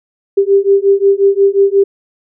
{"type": "beating tone pair", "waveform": "sine", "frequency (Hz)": [392.9, 398.5], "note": ["G4", "G4"], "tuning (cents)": [4, 28], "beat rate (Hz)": 5.6, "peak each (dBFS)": -10, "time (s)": [0.37, 1.84], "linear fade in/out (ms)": 10, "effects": []}